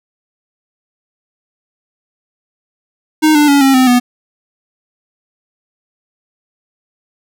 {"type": "tone with pitch steps", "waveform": "square", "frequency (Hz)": [310, 296, 282.6, 269.9, 257.7, 246], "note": ["D#4", "D4", "C#4", "C#4", "C4", "B3"], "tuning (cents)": [-6, 14, 34, -46, -26, -7], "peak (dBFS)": -7, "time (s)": [3.22, 4], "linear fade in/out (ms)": 20, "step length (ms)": 130, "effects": []}